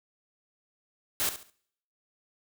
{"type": "noise with echo", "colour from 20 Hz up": "white", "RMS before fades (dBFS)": -28, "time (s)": [1.2, 1.29], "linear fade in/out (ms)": 0, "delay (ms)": 70, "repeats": 3, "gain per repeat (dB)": -11, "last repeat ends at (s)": 1.5, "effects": ["noise-tail reverb RT60 0.7 s tail -26 dB re dry"]}